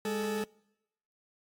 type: tone pair together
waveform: 40% pulse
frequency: 205.1 / 434.6 Hz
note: G#3 / A4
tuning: -21 / -21 cents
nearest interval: octave + minor second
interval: 1300 cents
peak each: -34 / -32 dBFS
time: 0.05-0.44 s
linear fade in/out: 2 ms
effects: noise-tail reverb RT60 0.9 s tail -25 dB re dry + AAC 64 kbps